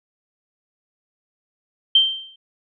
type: tone with exponential decay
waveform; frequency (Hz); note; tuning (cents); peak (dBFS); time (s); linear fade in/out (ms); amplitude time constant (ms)
sine; 3136; G7; 0; -8; 1.95-2.36; 5; 89
effects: none